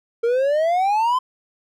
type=exponential sweep; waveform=triangle; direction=up; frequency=455.5 to 1040 Hz; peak=-14 dBFS; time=0.23-1.19 s; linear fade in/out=10 ms; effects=none